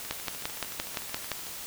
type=two click trains; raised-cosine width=0.2 ms; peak=-23 / -12 dBFS; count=20 / 8; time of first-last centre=0.05-1.468 / 0.11-1.317 s; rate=13.4 / 5.8 Hz; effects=white hiss -40 dBFS RMS until 1.66 s